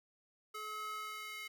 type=tone with high-pass filter sweep; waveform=square; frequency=427.7 Hz; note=A4; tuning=49 cents flat; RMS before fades=-44 dBFS; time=0.54-1.48 s; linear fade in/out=10 ms; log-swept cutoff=910 to 2100 Hz; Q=2.6; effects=none